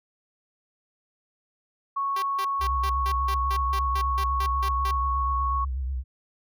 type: tone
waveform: sine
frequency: 1106 Hz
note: C#6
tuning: 4 cents flat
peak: -24 dBFS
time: 1.96-5.65 s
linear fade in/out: 10 ms
type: tone bursts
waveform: 5% pulse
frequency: 392 Hz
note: G4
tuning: in tune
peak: -22 dBFS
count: 13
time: 2.16-4.912 s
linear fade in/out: 5 ms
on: 64 ms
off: 160 ms
type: tone with vibrato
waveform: sine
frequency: 65.41 Hz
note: C2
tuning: in tune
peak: -26 dBFS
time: 2.59-6.04 s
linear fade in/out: 50 ms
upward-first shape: sine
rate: 8.2 Hz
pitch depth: 88 cents each way
effects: none